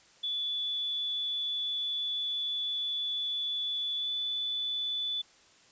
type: tone with pitch glide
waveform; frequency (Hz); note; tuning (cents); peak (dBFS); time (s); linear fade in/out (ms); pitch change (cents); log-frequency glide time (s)
sine; 3451 to 3479; A7 to A7; -34 to -20; -30; 0.23-5.22; 10; +14; 3.97-4.09
effects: white hiss -60 dBFS RMS until 5.71 s + resampled to 16000 Hz